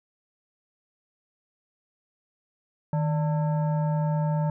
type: tone with frequency modulation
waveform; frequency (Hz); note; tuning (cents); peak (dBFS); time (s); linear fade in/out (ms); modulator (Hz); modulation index
sine; 155.56; D#3; 0; -22; 2.93-4.5; 2; 742; 0.55
effects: none